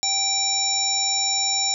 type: harmonic tone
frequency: 781 Hz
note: G5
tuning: 7 cents flat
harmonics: 1 / 3 / 5 / 7 / 9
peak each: -30 / -33 / -26 / -24 / -24 dBFS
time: 0.03-1.74 s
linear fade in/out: 0 ms
effects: none